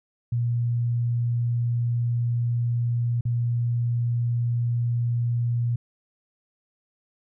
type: tone with dropouts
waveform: sine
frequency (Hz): 119.1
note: A#2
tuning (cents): +38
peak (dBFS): -21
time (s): 0.32-5.76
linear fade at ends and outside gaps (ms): 5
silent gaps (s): 3.21-3.252
effects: none